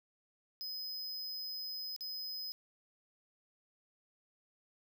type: tone with dropouts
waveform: square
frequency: 5040 Hz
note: D#8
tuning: 21 cents sharp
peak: -40 dBFS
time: 0.61-2.52 s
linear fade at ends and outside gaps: 0 ms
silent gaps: 1.963-2.008 s
effects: none